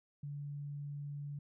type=tone; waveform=sine; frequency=144.1 Hz; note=D3; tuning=33 cents flat; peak=-40 dBFS; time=0.23-1.39 s; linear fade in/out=5 ms; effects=none